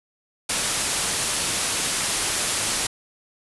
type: low-pass noise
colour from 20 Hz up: white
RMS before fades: -25 dBFS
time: 0.49-2.87 s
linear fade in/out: 5 ms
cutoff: 11000 Hz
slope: 96 dB/octave
effects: none